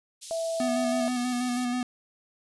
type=high-pass noise; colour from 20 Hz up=pink; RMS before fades=-41 dBFS; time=0.21-1.66 s; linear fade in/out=20 ms; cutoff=3800 Hz; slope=24 dB/octave
type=tone; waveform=sine; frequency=659.3 Hz; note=E5; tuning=in tune; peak=-27 dBFS; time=0.31-1.08 s; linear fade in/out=0 ms
type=tone with vibrato; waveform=square; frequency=246.9 Hz; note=B3; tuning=in tune; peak=-27 dBFS; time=0.6-1.83 s; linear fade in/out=2 ms; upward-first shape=square; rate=6.2 Hz; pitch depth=22 cents each way
effects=resampled to 24000 Hz